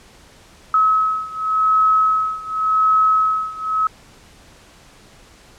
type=beating tone pair; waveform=sine; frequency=1284 / 1284.89 Hz; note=E6 / E6; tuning=-46 / -45 cents; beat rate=0.89 Hz; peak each=-16 / -18 dBFS; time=0.74-3.87 s; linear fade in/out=2 ms; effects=pink hiss -47 dBFS RMS until 5.58 s + low-pass 9000 Hz 12 dB/octave